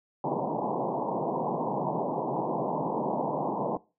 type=band-pass noise; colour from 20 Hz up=white; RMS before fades=-30 dBFS; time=0.24-3.77 s; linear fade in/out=2 ms; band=130 to 1000 Hz; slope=96 dB/octave; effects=noise-tail reverb RT60 0.3 s tail -21 dB re dry